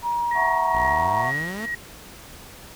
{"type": "tone", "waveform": "sine", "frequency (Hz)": 950, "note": "A#5", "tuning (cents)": 33, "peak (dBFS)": -21, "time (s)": [0.02, 1.25], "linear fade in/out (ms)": 50}
{"type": "tone with tremolo", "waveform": "sine", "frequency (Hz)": 1896, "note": "A#6", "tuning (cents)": 29, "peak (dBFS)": -22, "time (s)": [0.31, 1.75], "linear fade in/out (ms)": 5, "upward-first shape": "triangle", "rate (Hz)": 2.2, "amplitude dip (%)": 90}
{"type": "chord", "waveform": "sine", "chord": "F# dominant seventh", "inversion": "third", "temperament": "equal with one note detuned", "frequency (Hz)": [659.3, 740, 915.3, 1108.7], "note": ["E5", "F#5", "A#5", "C#6"], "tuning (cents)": [0, 0, -32, 0], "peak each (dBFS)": -28, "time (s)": [0.34, 1.33], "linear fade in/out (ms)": 50}
{"type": "exponential sweep", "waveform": "sawtooth", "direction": "up", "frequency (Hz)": [54.7, 233.9], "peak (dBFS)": -26, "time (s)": [0.74, 1.66], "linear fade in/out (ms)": 5}
{"effects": ["pink hiss -43 dBFS RMS until 2.75 s"]}